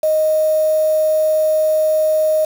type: tone with quantisation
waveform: sine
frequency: 622.3 Hz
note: D#5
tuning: in tune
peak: -12 dBFS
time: 0.03-2.45 s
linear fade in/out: 5 ms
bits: 5
effects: none